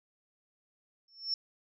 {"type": "tone with exponential growth", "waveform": "sine", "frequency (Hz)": 5400, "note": "E8", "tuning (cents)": 41, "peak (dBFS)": -26, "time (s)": [1.08, 1.34], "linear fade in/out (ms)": 2, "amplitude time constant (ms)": 56, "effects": []}